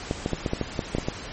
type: clicks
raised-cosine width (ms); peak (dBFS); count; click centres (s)
2; -11; 10; 0.111 / 0.261 / 0.333 / 0.462 / 0.534 / 0.613 / 0.792 / 0.95 / 0.984 / 1.085
effects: pink hiss -37 dBFS RMS until 1.32 s + MP3 32 kbps